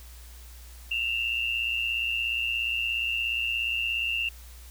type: tone pair together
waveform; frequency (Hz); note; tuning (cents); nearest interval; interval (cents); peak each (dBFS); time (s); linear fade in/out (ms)
sine; 2674 / 2791; E7 / F7; +24 / -2; minor second; 74; -29 / -28; 0.91-4.29; 5
effects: added 60 Hz sine -44 dBFS peak until 4.7 s + white hiss -52 dBFS RMS until 4.7 s